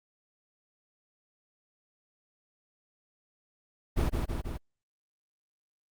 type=noise with echo; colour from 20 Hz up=brown; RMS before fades=-26 dBFS; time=3.96-4.1 s; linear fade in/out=20 ms; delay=160 ms; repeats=3; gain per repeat=-3 dB; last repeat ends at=4.58 s; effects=Opus 32 kbps